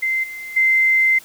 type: tone with level steps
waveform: sine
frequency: 2077 Hz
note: C7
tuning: 13 cents flat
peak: -17 / -29 / -12 dBFS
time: 0.02-1.19 s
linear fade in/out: 10 ms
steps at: 0.23 / 0.56 s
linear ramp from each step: 10 ms
effects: white hiss -44 dBFS RMS until 1.24 s